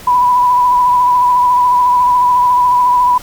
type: tone with vibrato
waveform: sine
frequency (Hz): 987.8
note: B5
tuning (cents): 0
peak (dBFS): -7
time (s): 0.07-3.18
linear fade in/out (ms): 5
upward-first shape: sine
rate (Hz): 14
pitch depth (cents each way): 27
effects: pink hiss -34 dBFS RMS until 3.22 s